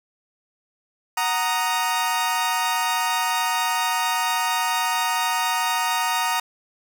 sawtooth chord, D# minor, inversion first, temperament equal, 740 / 932.3 / 1244.5 Hz, F#5 / A#5 / D#6, 0 / 0 / 0 cents, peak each -24 / -19 / -23 dBFS, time 1.17-6.4 s, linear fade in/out 5 ms, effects none

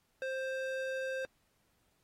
square tone with band-pass filter, 526 Hz, C5, 9 cents sharp, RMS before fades -37 dBFS, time 0.22-1.25 s, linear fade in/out 0 ms, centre 1200 Hz, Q 0.88, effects pink hiss -75 dBFS RMS until 2.03 s + AAC 48 kbps

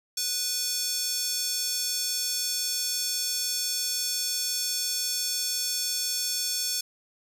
square tone with high-pass filter, 492.9 Hz, B4, 3 cents flat, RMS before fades -29 dBFS, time 0.17-6.81 s, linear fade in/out 5 ms, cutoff 5300 Hz, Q 2.1, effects none

